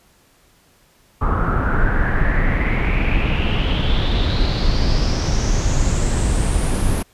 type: noise with low-pass filter sweep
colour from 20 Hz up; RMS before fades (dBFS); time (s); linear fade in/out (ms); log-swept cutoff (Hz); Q
brown; -17; 1.21-7.03; 10; 1200 to 11000; 6.3
effects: pink hiss -55 dBFS RMS until 7.13 s + resampled to 32000 Hz